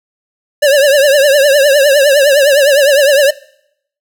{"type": "tone with vibrato", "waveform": "square", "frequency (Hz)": 565, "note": "C#5", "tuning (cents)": 33, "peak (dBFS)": -6, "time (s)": [0.62, 3.31], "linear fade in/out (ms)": 10, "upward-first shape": "triangle", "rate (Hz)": 9.8, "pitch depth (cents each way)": 120, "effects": ["noise-tail reverb RT60 0.7 s tail -21 dB re dry"]}